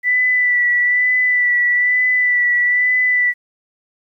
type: tone with vibrato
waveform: sine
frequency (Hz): 1975.5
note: B6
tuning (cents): 0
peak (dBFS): -12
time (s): 0.03-3.34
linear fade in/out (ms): 50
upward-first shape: sine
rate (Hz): 1.1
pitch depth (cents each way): 24
effects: 9-bit